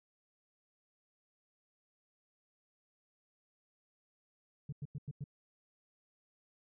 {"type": "tone bursts", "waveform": "sine", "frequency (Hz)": 143.1, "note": "D3", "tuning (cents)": -45, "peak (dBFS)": -36, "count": 5, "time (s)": [4.69, 5.241], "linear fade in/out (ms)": 5, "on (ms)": 35, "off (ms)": 94, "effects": ["tanh soft clip ceiling -36 dBFS"]}